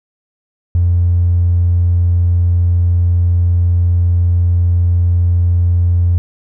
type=tone with tanh clipping; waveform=triangle; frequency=87.31 Hz; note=F2; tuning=in tune; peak=-8 dBFS; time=0.75-6.18 s; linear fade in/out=0 ms; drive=1 dB; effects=none